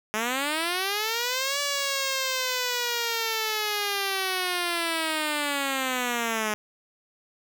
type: linear two-way sweep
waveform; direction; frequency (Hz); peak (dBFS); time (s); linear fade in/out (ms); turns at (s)
5% pulse; up then down; 210 to 574 to 210; -14; 0.14-6.54; 0; 1.6
effects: none